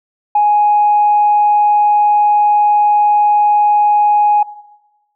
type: tone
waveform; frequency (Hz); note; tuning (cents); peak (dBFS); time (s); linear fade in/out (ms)
sine; 833; G#5; +5; -7; 0.35-4.43; 5
effects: noise-tail reverb RT60 1.0 s tail -18 dB re dry + tanh soft clip ceiling -3 dBFS